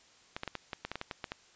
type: clicks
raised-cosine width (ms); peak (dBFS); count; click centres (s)
0.3; -20; 12; 0.365 / 0.434 / 0.477 / 0.553 / 0.732 / 0.85 / 0.916 / 0.956 / 1.014 / 1.112 / 1.242 / 1.319
effects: white hiss -61 dBFS RMS until 1.55 s + resampled to 16000 Hz